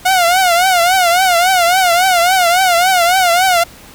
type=tone with vibrato; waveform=sawtooth; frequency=720 Hz; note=F#5; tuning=47 cents flat; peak=-5 dBFS; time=0.05-3.64 s; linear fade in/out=10 ms; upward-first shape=triangle; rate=3.6 Hz; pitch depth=130 cents each way; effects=pink hiss -38 dBFS RMS until 3.94 s